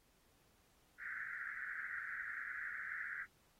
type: band-pass noise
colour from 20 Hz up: white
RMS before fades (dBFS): -45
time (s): 0.98-3.27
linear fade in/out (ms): 50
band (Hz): 1400 to 2000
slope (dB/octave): 96
effects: pink hiss -73 dBFS RMS until 3.59 s + AAC 48 kbps